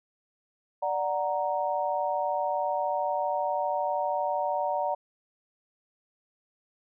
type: chord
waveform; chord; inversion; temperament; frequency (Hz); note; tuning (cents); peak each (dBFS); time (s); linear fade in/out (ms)
sine; D augmented; none; equal; 587.3 / 740 / 932.3; D5 / F#5 / A#5; 0 / 0 / 0; -30; 0.82-4.95; 10
effects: none